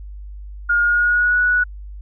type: tone with pitch glide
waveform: sine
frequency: 1423 to 1470.6 Hz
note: F6 to F#6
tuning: +32 to -11 cents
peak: -13 dBFS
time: 0.69-1.64 s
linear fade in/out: 10 ms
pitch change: +57 cents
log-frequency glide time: 0.81-1.39 s
effects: added 50 Hz sine -31 dBFS peak until 2.01 s